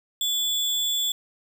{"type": "tone with sample-and-hold", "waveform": "sine", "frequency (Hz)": 3449, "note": "A7", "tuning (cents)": -35, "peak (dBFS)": -22, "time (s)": [0.21, 1.12], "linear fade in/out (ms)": 2, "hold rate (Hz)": 11025, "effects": []}